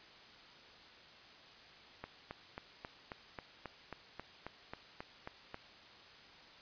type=click train; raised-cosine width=0.5 ms; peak=-28 dBFS; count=14; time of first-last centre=2.04-5.544 s; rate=3.71 Hz; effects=white hiss -57 dBFS RMS until 6.61 s + resampled to 11025 Hz